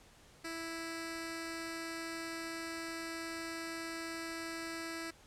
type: tone with notch filter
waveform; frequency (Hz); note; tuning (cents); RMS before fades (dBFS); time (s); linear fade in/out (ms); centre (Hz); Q
10% pulse; 329.6; E4; 0; -42; 0.44-5.11; 10; 850; 0.93
effects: pink hiss -61 dBFS RMS until 5.26 s + low-pass 10000 Hz 12 dB/octave